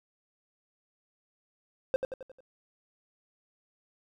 triangle tone with echo, 523.3 Hz, C5, in tune, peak -20 dBFS, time 1.94-1.96 s, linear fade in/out 0 ms, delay 89 ms, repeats 5, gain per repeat -6 dB, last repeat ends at 2.405 s, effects none

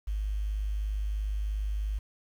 sine tone with quantisation, 51.5 Hz, G#1, 14 cents flat, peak -28 dBFS, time 0.07-1.99 s, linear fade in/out 10 ms, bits 9, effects none

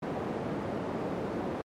white band-pass noise, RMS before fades -34 dBFS, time 0.02-1.62 s, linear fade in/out 10 ms, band 130 to 520 Hz, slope 12 dB/octave, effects MP3 64 kbps

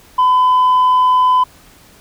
sine tone, 1009 Hz, B5, 37 cents sharp, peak -6 dBFS, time 0.18-1.44 s, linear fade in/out 10 ms, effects tanh soft clip ceiling -7 dBFS + pink hiss -45 dBFS RMS until 2 s

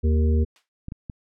harmonic tone, 77.78 Hz, D#2, in tune, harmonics 1 / 3 / 5 / 6, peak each -17 / -27 / -31 / -33 dBFS, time 0.03-0.45 s, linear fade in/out 20 ms
violet noise with exponential decay, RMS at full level -28 dBFS, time 0.56-0.69 s, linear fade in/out 1 ms, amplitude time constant 28 ms
clicks, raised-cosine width 5 ms, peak -21 dBFS, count 3, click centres 0.884 / 0.921 / 1.098 s
effects low-pass 2000 Hz 12 dB/octave

